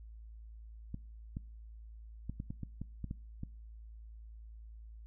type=clicks; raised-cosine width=5 ms; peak=-27 dBFS; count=10; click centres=0.944 / 1.369 / 2.296 / 2.401 / 2.505 / 2.633 / 2.816 / 3.043 / 3.111 / 3.434 s; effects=noise-tail reverb RT60 0.5 s tail -23 dB re dry + added 55 Hz sine -48 dBFS peak until 5.06 s